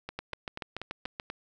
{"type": "two click trains", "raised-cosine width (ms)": 0.3, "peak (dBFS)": [-21, -19], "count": [6, 8], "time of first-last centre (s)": [[0.09, 1.301], [0.19, 1.199]], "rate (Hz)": [4.13, 6.94], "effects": []}